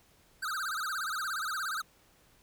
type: tone with vibrato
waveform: square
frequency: 1396.9 Hz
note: F6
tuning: in tune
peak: -33 dBFS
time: 0.42-1.82 s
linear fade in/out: 10 ms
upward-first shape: sine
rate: 17 Hz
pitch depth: 220 cents each way
effects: pink hiss -64 dBFS RMS until 2.42 s